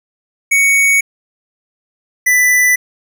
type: tone pair in turn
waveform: square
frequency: 2231 / 1987.6 Hz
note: C#7 / B6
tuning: +11 / +11 cents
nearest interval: major second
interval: 200 cents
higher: first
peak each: -9 dBFS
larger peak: neither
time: 0.51-1.01 / 2.26-2.76 s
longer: neither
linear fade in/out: 10 ms
effects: none